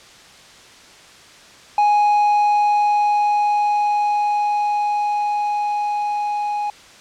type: tone with level ramp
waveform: triangle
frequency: 830.6 Hz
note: G#5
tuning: in tune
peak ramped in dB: -10 to -18 dBFS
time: 1.78-6.7 s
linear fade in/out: 2 ms
effects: white hiss -44 dBFS RMS until 7 s + low-pass 6000 Hz 12 dB/octave